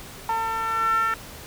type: tone with band-pass filter sweep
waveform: 10% pulse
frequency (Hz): 450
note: A4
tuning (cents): +39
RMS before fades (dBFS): -24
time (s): 0.29-1.14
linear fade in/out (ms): 2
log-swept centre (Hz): 970 to 1500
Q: 6.8
effects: pink hiss -41 dBFS RMS until 1.46 s